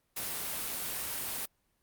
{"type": "noise", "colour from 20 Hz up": "white", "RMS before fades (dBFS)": -36, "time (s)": [0.16, 1.46], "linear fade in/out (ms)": 10, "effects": ["pink hiss -75 dBFS RMS until 1.82 s", "Opus 32 kbps"]}